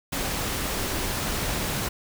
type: noise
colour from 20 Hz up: pink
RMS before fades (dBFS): -28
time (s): 0.12-1.89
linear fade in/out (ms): 10
effects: none